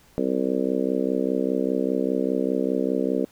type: harmonic tone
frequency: 65 Hz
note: C2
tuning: 11 cents flat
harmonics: 3 / 4 / 5 / 6 / 7 / 8 / 9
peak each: -30 / -26 / -28 / -31 / -27 / -31 / -33 dBFS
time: 0.18-3.25 s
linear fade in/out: 0 ms
effects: pink hiss -56 dBFS RMS until 3.31 s